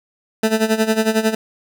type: tone with tremolo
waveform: 20% pulse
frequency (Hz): 220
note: A3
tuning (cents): 0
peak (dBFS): -7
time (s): 0.43-1.35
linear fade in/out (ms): 5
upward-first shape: sine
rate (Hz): 11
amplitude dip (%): 80
effects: none